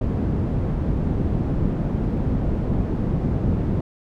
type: low-pass noise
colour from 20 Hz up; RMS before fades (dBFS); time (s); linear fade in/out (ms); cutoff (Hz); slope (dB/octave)
white; -22; 0.01-3.81; 5; 200; 12
effects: none